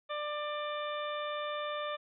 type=harmonic tone; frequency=594 Hz; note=D5; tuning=20 cents sharp; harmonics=1 / 2 / 3 / 4 / 5 / 6; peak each=-37 / -38 / -45 / -47 / -50 / -45 dBFS; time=0.09-1.97 s; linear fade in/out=20 ms; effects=none